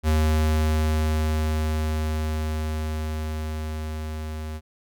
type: tone with level ramp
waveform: square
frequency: 77.78 Hz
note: D#2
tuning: in tune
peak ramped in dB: -18 to -31 dBFS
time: 0.03-4.61 s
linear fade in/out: 50 ms
effects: none

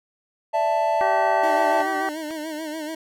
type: chord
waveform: triangle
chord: D suspended second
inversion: none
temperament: equal with one note detuned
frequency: 587.3 / 663.5 / 880 Hz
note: D5 / E5 / A5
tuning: 0 / +11 / 0 cents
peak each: -25 / -20 / -20 dBFS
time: 0.53-1.83 s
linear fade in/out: 20 ms
type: harmonic tone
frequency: 385 Hz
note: G4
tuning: 31 cents flat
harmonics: 1 / 2 / 3 / 4 / 5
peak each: -31 / -25 / -31 / -31 / -31 dBFS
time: 1.01-2.09 s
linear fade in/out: 0 ms
type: tone with vibrato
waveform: 25% pulse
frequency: 311.1 Hz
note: D#4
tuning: in tune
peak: -25 dBFS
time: 1.43-2.95 s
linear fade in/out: 5 ms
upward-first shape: sine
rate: 6.9 Hz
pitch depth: 72 cents each way
type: clicks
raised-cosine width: 0.3 ms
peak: -21 dBFS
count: 2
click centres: 1.804 / 2.308 s
effects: none

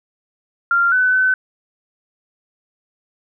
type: tone with pitch steps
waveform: sine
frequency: 1389 / 1505 / 1516 Hz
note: F6 / F#6 / F#6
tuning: -10 / +29 / +42 cents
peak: -12 dBFS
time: 0.71-1.34 s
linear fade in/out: 2 ms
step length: 210 ms
effects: none

